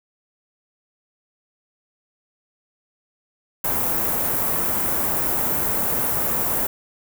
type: band-stop noise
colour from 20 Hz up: white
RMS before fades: -22 dBFS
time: 3.64-6.67 s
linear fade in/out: 5 ms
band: 1100 to 16000 Hz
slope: 12 dB/octave
effects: none